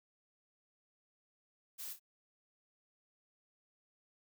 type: noise with echo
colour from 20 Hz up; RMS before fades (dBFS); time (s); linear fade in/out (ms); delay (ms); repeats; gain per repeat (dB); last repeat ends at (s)
blue; -45; 1.78-1.94; 20; 29; 2; -8; 1.998
effects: none